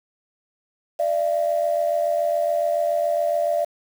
sine tone pair together, 592 / 679.1 Hz, D5 / F5, +14 / -49 cents, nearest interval major second, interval 237 cents, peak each -21 dBFS, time 0.99-3.65 s, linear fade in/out 10 ms, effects tanh soft clip ceiling -11 dBFS + 7-bit

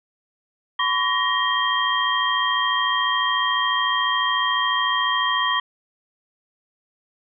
sine tone cluster, 1013 / 1127 / 1877 / 3196 Hz, B5 / C#6 / A#6 / G7, +44 / +28 / +11 / +33 cents, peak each -24 dBFS, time 0.79-5.6 s, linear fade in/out 5 ms, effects none

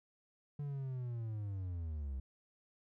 triangle linear sweep, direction down, 146.83 to 63.7 Hz, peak -36 dBFS, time 0.59-2.2 s, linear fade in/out 5 ms, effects none

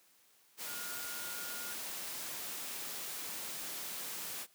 sine tone in noise, 1426 Hz, F6, 36 cents sharp, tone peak -47 dBFS, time 0.65-1.76 s, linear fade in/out 50 ms, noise white, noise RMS -42 dBFS, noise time 0.57-4.47 s, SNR -8 dB, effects white hiss -67 dBFS RMS until 4.54 s + high-pass 150 Hz 12 dB/octave

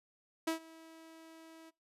sawtooth tone with ADSR envelope, 324.3 Hz, E4, 28 cents flat, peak -26 dBFS, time 0.47-1.71 s, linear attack 8 ms, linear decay 110 ms, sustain -23 dB, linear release 24 ms, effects noise-tail reverb RT60 0.2 s tail -22 dB re dry + resampled to 32000 Hz

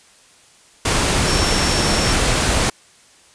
sine tone in noise, 5450 Hz, F8, 43 cents flat, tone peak -24 dBFS, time 1.27-2.13 s, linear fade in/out 5 ms, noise pink, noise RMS -17 dBFS, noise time 0.85-2.7 s, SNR -10 dB, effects white hiss -50 dBFS RMS until 3.34 s + resampled to 22050 Hz

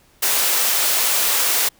white high-pass noise, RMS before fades -18 dBFS, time 0.22-1.69 s, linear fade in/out 10 ms, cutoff 450 Hz, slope 12 dB/octave, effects pink hiss -55 dBFS RMS until 1.79 s

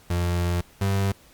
35% pulse tone pair in turn, 87.31 / 98 Hz, F2 / G2, 0 / 0 cents, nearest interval major second, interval 200 cents, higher second, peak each -20 / -19 dBFS, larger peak second, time 0.1-0.61 / 0.81-1.12 s, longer first, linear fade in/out 5 ms, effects pink hiss -54 dBFS RMS until 1.33 s + Opus 48 kbps

